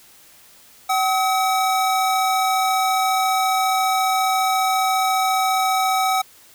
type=tone pair together; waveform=square; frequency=760 / 1278.2 Hz; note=F#5 / D#6; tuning=+46 / +46 cents; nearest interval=major sixth; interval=900 cents; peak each=-19 / -23 dBFS; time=0.89-6.22 s; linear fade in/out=10 ms; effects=white hiss -49 dBFS RMS until 6.54 s